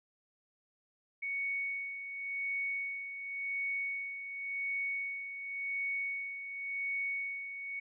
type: tone with tremolo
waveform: sine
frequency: 2226 Hz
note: C#7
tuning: 7 cents sharp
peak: -32 dBFS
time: 1.22-7.8 s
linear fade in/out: 10 ms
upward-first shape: sine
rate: 0.91 Hz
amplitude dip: 60%
effects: none